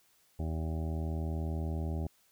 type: harmonic tone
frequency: 80 Hz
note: D#2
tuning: 49 cents sharp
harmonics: 1 / 2 / 3 / 4 / 5 / 7 / 8 / 9 / 10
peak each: -33 / -39 / -43 / -45 / -47 / -50 / -51 / -52 / -53 dBFS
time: 0.39-2.07 s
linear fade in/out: 5 ms
effects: white hiss -68 dBFS RMS until 2.31 s